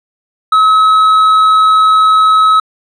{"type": "tone with hard clipping", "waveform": "sine", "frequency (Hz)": 1284, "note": "E6", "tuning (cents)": -46, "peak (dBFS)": -6, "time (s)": [0.52, 2.6], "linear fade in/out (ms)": 5, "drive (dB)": 4, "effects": ["resampled to 22050 Hz"]}